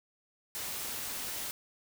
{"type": "noise", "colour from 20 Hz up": "white", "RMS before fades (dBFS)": -38, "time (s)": [0.55, 1.51], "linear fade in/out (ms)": 0, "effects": []}